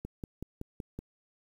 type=click train; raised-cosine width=3 ms; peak=-25 dBFS; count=6; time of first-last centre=0.05-0.99 s; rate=5.32 Hz; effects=9-bit